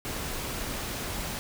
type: noise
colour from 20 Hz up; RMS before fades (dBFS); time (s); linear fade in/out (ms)
pink; -34; 0.05-1.39; 0
effects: none